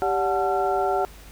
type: tone cluster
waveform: sine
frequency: 391.7 / 577 / 735 / 872 / 1364 Hz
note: G4 / D5 / F#5 / A5 / F6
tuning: -1 / -31 / -12 / -16 / -41 cents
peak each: -25 / -29 / -23 / -31 / -31 dBFS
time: 0.02-1.05 s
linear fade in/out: 0 ms
effects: added 50 Hz sine -46 dBFS peak until 1.31 s + pink hiss -48 dBFS RMS until 1.31 s